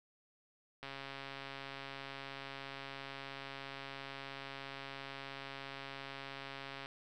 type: click train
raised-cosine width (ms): 0.3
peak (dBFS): -29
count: 827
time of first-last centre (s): 0.83-6.859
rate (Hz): 137
effects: none